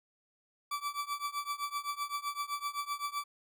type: tone with tremolo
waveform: 40% pulse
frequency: 1158 Hz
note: D6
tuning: 25 cents flat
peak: -30 dBFS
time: 0.71-3.24 s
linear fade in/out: 5 ms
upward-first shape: triangle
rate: 7.8 Hz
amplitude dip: 95%
effects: none